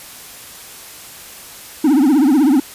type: tone with vibrato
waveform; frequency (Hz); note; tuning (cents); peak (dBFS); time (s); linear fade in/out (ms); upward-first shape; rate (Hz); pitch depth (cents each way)
triangle; 283.3; C#4; +38; -7; 1.84-2.6; 5; triangle; 16; 250
effects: white hiss -36 dBFS RMS until 2.74 s + resampled to 32000 Hz